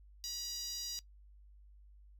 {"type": "tone with high-pass filter", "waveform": "10% pulse", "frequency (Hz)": 963, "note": "B5", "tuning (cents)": -44, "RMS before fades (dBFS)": -41, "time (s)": [0.24, 0.99], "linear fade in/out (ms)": 0, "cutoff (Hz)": 5100, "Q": 3.7, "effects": ["noise-tail reverb RT60 0.1 s tail -20 dB re dry", "added 50 Hz sine -56 dBFS peak until 2.19 s"]}